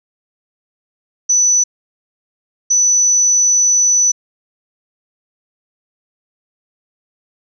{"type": "tone bursts at uneven times", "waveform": "sine", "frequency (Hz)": 5970, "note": "F#8", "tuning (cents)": 15, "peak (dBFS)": -9, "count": 2, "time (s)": [[1.29, 1.64], [2.7, 4.12]], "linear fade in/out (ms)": 10, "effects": []}